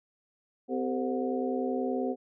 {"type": "tone cluster", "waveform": "sine", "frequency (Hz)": [255.6, 390.6, 449.7, 520, 729], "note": ["C4", "G4", "A4", "C5", "F#5"], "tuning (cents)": [-40, -6, 38, -11, -26], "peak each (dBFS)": [-31, -34, -36, -35, -38], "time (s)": [0.68, 2.16], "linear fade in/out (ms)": 50, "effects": []}